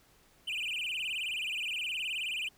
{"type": "tone with vibrato", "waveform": "triangle", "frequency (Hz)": 2711, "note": "E7", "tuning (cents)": 48, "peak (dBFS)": -31, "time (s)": [0.47, 2.49], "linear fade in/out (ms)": 10, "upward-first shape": "sine", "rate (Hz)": 19, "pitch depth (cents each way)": 230, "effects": ["pink hiss -64 dBFS RMS until 2.57 s"]}